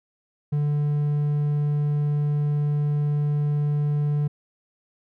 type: tone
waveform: triangle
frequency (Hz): 147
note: D3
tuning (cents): +2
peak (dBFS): -18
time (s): 0.52-4.28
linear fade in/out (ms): 10
effects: none